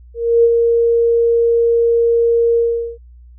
sine tone with ADSR envelope, 466.2 Hz, A#4, in tune, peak -6 dBFS, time 0.14-2.98 s, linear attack 300 ms, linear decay 44 ms, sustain -4 dB, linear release 410 ms, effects added 60 Hz sine -38 dBFS peak until 3.38 s

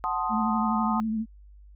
sine chord, F# diminished seventh, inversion none, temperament equal, 740 / 880 / 1046.5 / 1244.5 Hz, F#5 / A5 / C6 / Eb6, 0 / 0 / 0 / 0 cents, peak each -32 / -30 / -31 / -30 dBFS, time 0.04-1 s, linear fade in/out 0 ms
sine tone with vibrato, 220 Hz, A3, in tune, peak -25 dBFS, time 0.29-1.26 s, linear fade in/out 50 ms, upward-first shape sine, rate 12 Hz, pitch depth 39 cents each way
effects added 50 Hz sine -47 dBFS peak until 1.75 s

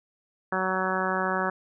harmonic tone, 187.3 Hz, F#3, 21 cents sharp, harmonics 1 / 2 / 3 / 4 / 5 / 6 / 7 / 8 / 9, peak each -33 / -33 / -33 / -33 / -33 / -33 / -33 / -33 / -33 dBFS, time 0.52-1.5 s, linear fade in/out 5 ms, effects none

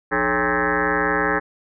sine tone with frequency modulation, 1052 Hz, C6, 9 cents sharp, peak -17 dBFS, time 0.11-1.4 s, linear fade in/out 20 ms, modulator 125 Hz, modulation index 6.5, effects none

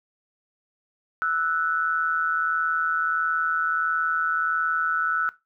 sine tone pair together, 1318.5 / 1480 Hz, E6 / F#6, 0 / 0 cents, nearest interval major second, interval 200 cents, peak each -24 dBFS, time 1.22-5.29 s, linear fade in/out 0 ms, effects noise-tail reverb RT60 0.2 s tail -17 dB re dry

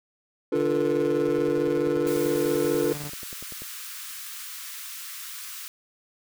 triangle chord, B half-diminished seventh, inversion first, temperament equal with one note detuned, 293.7 / 349.2 / 440 / 484.6 Hz, D4 / F4 / A4 / B4, 0 / 0 / 0 / -33 cents, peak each -25 dBFS, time 0.52-2.93 s, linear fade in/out 5 ms
sawtooth tone with tremolo, 146.83 Hz, D3, in tune, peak -29 dBFS, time 0.55-3.1 s, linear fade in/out 5 ms, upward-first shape square, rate 20 Hz, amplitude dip 45%
click train, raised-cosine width 2 ms, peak -29 dBFS, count 25, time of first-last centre 1.29-3.62 s, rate 10.3 Hz
white high-pass noise, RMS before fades -38 dBFS, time 2.07-5.68 s, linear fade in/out 0 ms, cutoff 1100 Hz, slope 48 dB/octave
effects none

